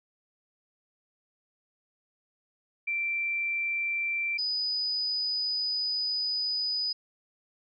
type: tone pair in turn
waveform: sine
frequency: 2349 / 4977 Hz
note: D7 / D#8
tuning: 0 / 0 cents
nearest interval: octave + minor second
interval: 1300 cents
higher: second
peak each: -27 dBFS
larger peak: neither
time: 2.87-4.38 / 4.38-6.93 s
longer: second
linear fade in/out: 10 ms
effects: none